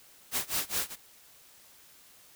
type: noise with tremolo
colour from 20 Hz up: white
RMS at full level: -29 dBFS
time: 0.31-0.96 s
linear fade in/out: 50 ms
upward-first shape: sine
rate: 4.8 Hz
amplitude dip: 95%
effects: white hiss -57 dBFS RMS until 2.35 s